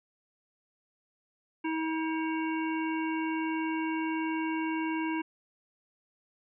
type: harmonic tone with a mistuned harmonic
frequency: 319.9 Hz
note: D#4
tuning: 48 cents sharp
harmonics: 1 / 3 / 5 / 7 / 9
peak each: -30 / -36 / -42 / -41 / -43 dBFS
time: 1.64-5.22 s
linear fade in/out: 10 ms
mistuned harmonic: 9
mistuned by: -71 cents
effects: none